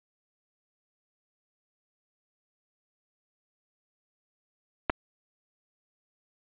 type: clicks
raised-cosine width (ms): 0.5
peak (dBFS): -10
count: 2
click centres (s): 4.897 / 4.9
effects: resampled to 8000 Hz

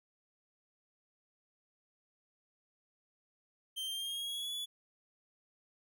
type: tone with pitch glide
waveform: 45% pulse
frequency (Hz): 3136 to 3420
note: G7 to A7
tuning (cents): 0 to -50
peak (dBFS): -37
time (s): 3.76-4.66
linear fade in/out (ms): 20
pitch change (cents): +150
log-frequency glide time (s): 3.86-4.54
effects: none

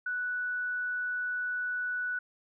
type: tone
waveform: sine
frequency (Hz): 1480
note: F#6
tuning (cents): 0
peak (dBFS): -30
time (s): 0.06-2.19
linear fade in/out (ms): 5
effects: none

